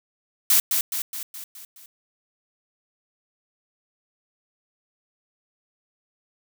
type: noise with echo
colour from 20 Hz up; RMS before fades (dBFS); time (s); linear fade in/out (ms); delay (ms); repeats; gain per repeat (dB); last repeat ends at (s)
blue; -17; 0.5-0.6; 2; 210; 6; -5; 1.86
effects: none